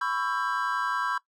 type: chord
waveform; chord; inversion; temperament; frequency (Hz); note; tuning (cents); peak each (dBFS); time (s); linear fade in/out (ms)
triangle; C# half-diminished seventh; third; just; 997.9 / 1108.7 / 1330.5 / 1596.6; B5 / C#6 / E6 / G6; +18 / 0 / +16 / +31; -30; 0.01-1.18; 5
effects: noise-tail reverb RT60 0.1 s tail -19 dB re dry